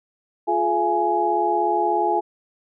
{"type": "tone cluster", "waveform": "sine", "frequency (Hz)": [349.9, 426.6, 683, 836], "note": ["F4", "G#4", "F5", "G#5"], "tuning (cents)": [3, 46, -39, 11], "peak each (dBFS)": [-24, -26, -26, -20], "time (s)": [0.47, 2.21], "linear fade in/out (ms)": 20, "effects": []}